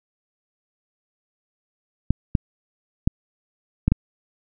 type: clicks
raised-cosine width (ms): 5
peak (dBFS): -4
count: 5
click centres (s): 2.106 / 2.352 / 3.075 / 3.88 / 3.92
effects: none